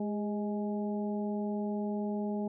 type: harmonic tone with a mistuned harmonic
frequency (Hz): 208.9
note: G#3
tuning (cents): +10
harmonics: 1 / 2 / 3 / 4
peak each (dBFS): -32 / -38 / -42 / -44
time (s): 0-2.48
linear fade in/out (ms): 5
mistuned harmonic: 2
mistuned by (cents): -40
effects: none